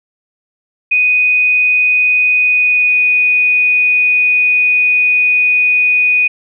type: tone with pitch glide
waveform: sine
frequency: 2489 to 2475 Hz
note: D#7 to D#7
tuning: 0 to -10 cents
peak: -8 dBFS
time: 0.91-6.28 s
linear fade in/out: 10 ms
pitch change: -10 cents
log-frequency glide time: 2.38-2.96 s
effects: none